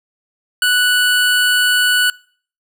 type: tone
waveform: 25% pulse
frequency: 1480 Hz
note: F#6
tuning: in tune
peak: -8 dBFS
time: 0.62-2.1 s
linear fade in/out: 2 ms
effects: noise-tail reverb RT60 0.5 s tail -24 dB re dry